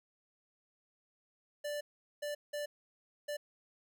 square tone bursts at uneven times, 587.3 Hz, D5, in tune, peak -37 dBFS, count 4, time 1.64-1.81 / 2.22-2.35 / 2.53-2.66 / 3.28-3.37 s, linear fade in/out 10 ms, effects none

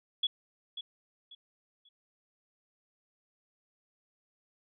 sine tone with echo, 3377 Hz, G#7, 28 cents sharp, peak -26 dBFS, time 0.23-0.27 s, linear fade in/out 5 ms, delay 540 ms, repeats 3, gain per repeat -11 dB, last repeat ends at 1.89 s, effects none

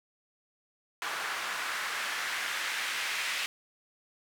white noise with band-pass filter sweep, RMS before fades -34 dBFS, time 1.02-3.46 s, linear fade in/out 0 ms, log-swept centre 1300 to 2200 Hz, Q 1.5, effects none

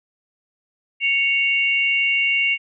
sine tone pair together, 2217 / 2775 Hz, C#7 / F7, 0 / -12 cents, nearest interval major third, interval 388 cents, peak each -19 dBFS, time 1-2.58 s, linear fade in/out 50 ms, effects none

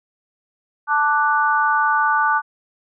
sine chord, D major, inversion second, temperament equal, 880 / 1174.7 / 1480 Hz, A5 / D6 / F#6, 0 / 0 / 0 cents, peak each -19 dBFS, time 0.87-2.42 s, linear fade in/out 50 ms, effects none

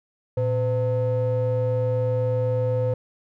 triangle ring-modulated tone, 196 Hz, G3, in tune, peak -15 dBFS, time 0.37-2.94 s, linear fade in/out 5 ms, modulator 312 Hz, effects none

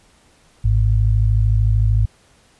sine tone pair together, 53.3 / 106.6 Hz, G#1 / G#2, +46 / +46 cents, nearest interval octave, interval 1200 cents, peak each -15 dBFS, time 0.64-2.06 s, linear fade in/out 10 ms, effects pink hiss -54 dBFS RMS until 2.59 s + resampled to 24000 Hz

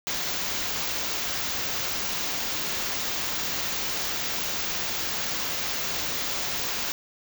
white band-stop noise, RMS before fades -29 dBFS, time 0.07-6.92 s, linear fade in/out 0 ms, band 7200 to 15000 Hz, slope 96 dB/octave, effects none

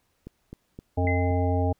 click train, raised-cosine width 3 ms, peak -26 dBFS, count 5, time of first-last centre 0.27-1.309 s, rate 3.85 Hz
harmonic tone, 89.4 Hz, F2, 41 cents sharp, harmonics 1 / 3 / 5 / 7 / 9, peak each -23 / -29 / -31 / -31 / -31 dBFS, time 0.97-1.73 s, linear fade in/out 10 ms
sine tone with exponential decay, 2058 Hz, C7, 29 cents flat, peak -26 dBFS, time 1.07-1.63 s, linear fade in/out 2 ms, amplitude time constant 120 ms
effects pink hiss -71 dBFS RMS until 1.79 s

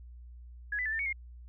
sine tone with pitch steps, 1674 / 1995 / 1750 / 1793 / 2233 / 2133 Hz, G#6 / B6 / A6 / A6 / C#7 / C7, +13 / +17 / -10 / +32 / +12 / +33 cents, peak -30 dBFS, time 0.72-1.128 s, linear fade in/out 5 ms, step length 68 ms, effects added 60 Hz sine -46 dBFS peak until 1.48 s

